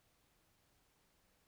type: silence
effects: pink hiss -75 dBFS RMS until 1.47 s